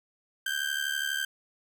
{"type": "ring-modulated tone", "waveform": "30% pulse", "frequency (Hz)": 1568, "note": "G6", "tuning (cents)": 0, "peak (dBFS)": -23, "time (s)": [0.46, 1.25], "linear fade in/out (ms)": 2, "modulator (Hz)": 36.1, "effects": []}